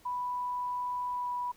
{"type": "tone with pitch glide", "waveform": "sine", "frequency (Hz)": [987.8, 981.5], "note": ["B5", "B5"], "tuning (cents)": [0, -11], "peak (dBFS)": -31, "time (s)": [0.05, 1.52], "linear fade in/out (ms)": 10, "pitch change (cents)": -11, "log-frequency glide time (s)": [1.1, 1.3], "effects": ["pink hiss -61 dBFS RMS until 1.56 s"]}